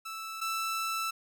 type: tone pair in turn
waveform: sawtooth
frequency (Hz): 1318.5 / 1323.8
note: E6 / E6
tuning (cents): 0 / +7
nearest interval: unison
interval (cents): 7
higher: second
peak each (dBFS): -34 / -27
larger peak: second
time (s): 0.05-0.41 / 0.41-1.11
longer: second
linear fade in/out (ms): 10
effects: none